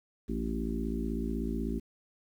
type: harmonic tone with a mistuned harmonic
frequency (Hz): 56.1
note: A1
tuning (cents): +34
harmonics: 1 / 3 / 4 / 5 / 6 / 7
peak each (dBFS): -35 / -40 / -35 / -38 / -41 / -41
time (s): 0.28-1.8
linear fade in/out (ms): 20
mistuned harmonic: 7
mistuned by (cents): -22
effects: 10-bit